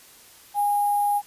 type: tone with sample-and-hold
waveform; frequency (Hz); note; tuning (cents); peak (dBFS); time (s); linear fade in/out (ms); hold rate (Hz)
sine; 820; G#5; -22; -19; 0.54-1.22; 50; 11025
effects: white hiss -50 dBFS RMS until 1.26 s + resampled to 32000 Hz